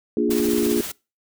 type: chord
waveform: sine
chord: Bb dominant seventh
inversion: none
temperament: equal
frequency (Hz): 233.1 / 293.7 / 349.2 / 415.3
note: Bb3 / D4 / F4 / Ab4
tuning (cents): 0 / 0 / 0 / 0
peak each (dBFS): -23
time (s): 0.17-0.81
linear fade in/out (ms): 2
type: clicks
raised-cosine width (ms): 2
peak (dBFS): -22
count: 12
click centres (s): 0.295 / 0.329 / 0.401 / 0.456 / 0.488 / 0.535 / 0.582 / 0.629 / 0.666 / 0.717 / 0.769 / 0.802
type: noise with tremolo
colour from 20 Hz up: white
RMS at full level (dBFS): -29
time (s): 0.3-0.92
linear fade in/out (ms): 10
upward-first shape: triangle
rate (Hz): 15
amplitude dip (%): 40
effects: noise-tail reverb RT60 0.3 s tail -24 dB re dry